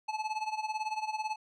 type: tone with tremolo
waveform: square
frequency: 864 Hz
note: A5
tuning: 32 cents flat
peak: -30 dBFS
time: 0.08-1.36 s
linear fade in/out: 10 ms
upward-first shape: sine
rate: 18 Hz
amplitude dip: 80%
effects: low-pass 5000 Hz 12 dB/octave